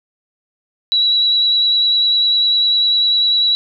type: tone with vibrato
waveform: sine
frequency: 3910 Hz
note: B7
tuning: 18 cents flat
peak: -11 dBFS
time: 0.92-3.55 s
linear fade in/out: 0 ms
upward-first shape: square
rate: 10 Hz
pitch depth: 10 cents each way
effects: none